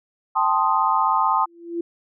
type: chord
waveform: sine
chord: A half-diminished seventh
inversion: third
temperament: equal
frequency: 784 / 880 / 1046.5 / 1244.5 Hz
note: G5 / A5 / C6 / Eb6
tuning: 0 / 0 / 0 / 0 cents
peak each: -25 / -21 / -21 / -22 dBFS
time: 0.35-1.46 s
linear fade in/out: 20 ms
type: tone with exponential growth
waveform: sine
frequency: 340.1 Hz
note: F4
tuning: 46 cents flat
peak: -20 dBFS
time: 1.42-1.81 s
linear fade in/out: 5 ms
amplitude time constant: 84 ms
effects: none